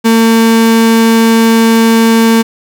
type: tone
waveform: 35% pulse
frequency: 226.6 Hz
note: A#3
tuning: 49 cents flat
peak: -3 dBFS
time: 0.04-2.43 s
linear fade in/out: 20 ms
effects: none